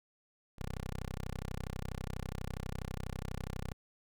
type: tone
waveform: 10% pulse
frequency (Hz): 32.2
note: C1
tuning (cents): -27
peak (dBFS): -30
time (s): 0.58-3.73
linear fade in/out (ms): 10
effects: none